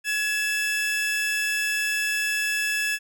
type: tone pair together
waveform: 40% pulse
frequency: 1690.9 / 2637 Hz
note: G#6 / E7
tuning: +31 / 0 cents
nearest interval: minor sixth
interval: 769 cents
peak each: -25 dBFS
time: 0.04-2.99 s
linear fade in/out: 50 ms
effects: none